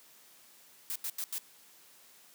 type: noise bursts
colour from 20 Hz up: blue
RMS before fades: -36 dBFS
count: 4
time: 0.9-1.382 s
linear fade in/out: 0 ms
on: 56 ms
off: 86 ms
effects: white hiss -59 dBFS RMS until 2.34 s + high-pass 150 Hz 12 dB/octave

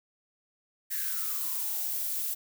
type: noise with high-pass filter sweep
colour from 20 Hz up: violet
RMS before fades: -32 dBFS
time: 0.9-2.35 s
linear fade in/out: 20 ms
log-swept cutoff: 1800 to 440 Hz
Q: 9.7
effects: none

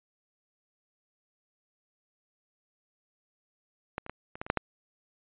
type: clicks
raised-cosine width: 0.5 ms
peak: -17 / -27 / -21 / -27 / -19 / -26 / -8 / -11 dBFS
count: 8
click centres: 3.981 / 4.064 / 4.096 / 4.355 / 4.415 / 4.465 / 4.501 / 4.573 s
effects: resampled to 8000 Hz

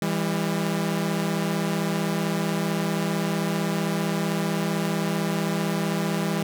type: tone pair together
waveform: sawtooth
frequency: 164.81 / 200.4 Hz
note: E3 / G3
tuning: 0 / +38 cents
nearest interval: minor third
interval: 338 cents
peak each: -22 dBFS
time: 0.02-6.43 s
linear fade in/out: 2 ms
effects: none

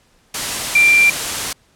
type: tone in noise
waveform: sine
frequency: 2365 Hz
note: D7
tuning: 12 cents sharp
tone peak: -8 dBFS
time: 0.75-1.1 s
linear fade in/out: 5 ms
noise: white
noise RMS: -21 dBFS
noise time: 0.34-1.53 s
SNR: +10 dB
effects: pink hiss -56 dBFS RMS until 1.75 s + low-pass 10000 Hz 12 dB/octave

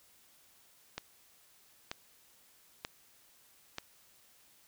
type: click train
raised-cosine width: 0.2 ms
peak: -20 dBFS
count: 4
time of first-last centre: 0.98-3.784 s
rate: 1.07 Hz
effects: white hiss -64 dBFS RMS until 4.67 s

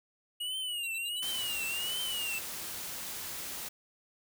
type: tone with vibrato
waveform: square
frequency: 2877 Hz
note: F#7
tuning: 49 cents flat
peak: -34 dBFS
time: 0.4-2.39 s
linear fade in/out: 10 ms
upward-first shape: triangle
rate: 1.4 Hz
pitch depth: 140 cents each way
type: tone bursts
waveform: 20% pulse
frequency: 3951 Hz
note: B7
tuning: in tune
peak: -38 dBFS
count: 8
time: 0.83-1.643 s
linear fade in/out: 10 ms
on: 43 ms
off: 67 ms
type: noise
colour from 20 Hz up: white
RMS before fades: -40 dBFS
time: 1.22-3.69 s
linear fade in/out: 10 ms
effects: none

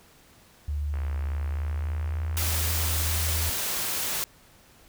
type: tone with pitch glide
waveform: sine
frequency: 73.42 to 80.53 Hz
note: D2 to E2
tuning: 0 to -40 cents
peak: -26 dBFS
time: 0.68-3.5 s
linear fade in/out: 5 ms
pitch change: +160 cents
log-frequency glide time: 1.25-2.36 s
type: click train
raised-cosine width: 0.5 ms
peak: -28 dBFS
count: 130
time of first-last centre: 0.94-2.975 s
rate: 63.4 Hz
type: noise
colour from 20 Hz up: white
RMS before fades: -29 dBFS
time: 2.37-4.24 s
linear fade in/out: 0 ms
effects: pink hiss -56 dBFS RMS until 4.88 s

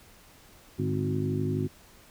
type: harmonic tone with a mistuned harmonic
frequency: 51.91 Hz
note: G#1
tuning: in tune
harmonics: 2 / 3 / 4 / 5 / 6 / 7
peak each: -31 / -31 / -39 / -32 / -40 / -33 dBFS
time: 0.78-1.68 s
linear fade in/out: 20 ms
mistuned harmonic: 3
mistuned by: -55 cents
effects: pink hiss -55 dBFS RMS until 2.1 s

